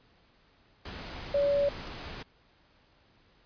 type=tone in noise; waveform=sine; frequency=569 Hz; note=C#5; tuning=45 cents sharp; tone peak=-23 dBFS; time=1.34-1.69 s; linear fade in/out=5 ms; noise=pink; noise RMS=-41 dBFS; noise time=0.85-2.23 s; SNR=+15 dB; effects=pink hiss -64 dBFS RMS until 3.45 s + resampled to 11025 Hz